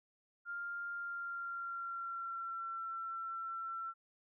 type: tone with pitch glide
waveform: sine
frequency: 1399 to 1347.4 Hz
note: F6 to E6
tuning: +3 to +38 cents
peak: -39 dBFS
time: 0.45-3.94 s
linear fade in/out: 50 ms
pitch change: -65 cents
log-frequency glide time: 0.94-2.78 s
effects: none